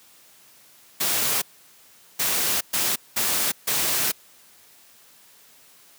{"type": "noise bursts at uneven times", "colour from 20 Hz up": "white", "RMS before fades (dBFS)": -23, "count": 5, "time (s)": [[1, 1.42], [2.19, 2.61], [2.73, 2.96], [3.16, 3.52], [3.67, 4.12]], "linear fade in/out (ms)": 10, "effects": ["white hiss -53 dBFS RMS until 5.98 s", "high-pass 100 Hz 12 dB/octave"]}